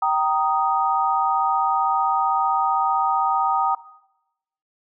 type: chord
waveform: sine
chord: Eb major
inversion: first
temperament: just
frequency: 777.8 / 933.4 / 1244.5 Hz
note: G5 / Bb5 / Eb6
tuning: -14 / +2 / 0 cents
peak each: -22 dBFS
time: 0.02-3.75 s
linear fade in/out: 5 ms
effects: noise-tail reverb RT60 0.9 s tail -18 dB re dry